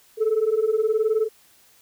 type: beating tone pair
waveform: sine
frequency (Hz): 425.5 / 444.5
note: G#4 / A4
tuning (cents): +42 / +18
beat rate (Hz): 19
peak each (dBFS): -21 / -19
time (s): 0.17-1.29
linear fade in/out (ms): 50
effects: tanh soft clip ceiling -14 dBFS + white hiss -56 dBFS RMS until 1.81 s